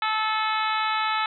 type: harmonic tone with a mistuned harmonic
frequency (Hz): 435.4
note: A4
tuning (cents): -18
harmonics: 2 / 3 / 4 / 5 / 6 / 7 / 8 / 9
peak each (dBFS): -27 / -26 / -32 / -33 / -34 / -38 / -36 / -35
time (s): 0.02-1.26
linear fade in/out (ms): 2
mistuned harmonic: 6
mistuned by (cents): -29
effects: none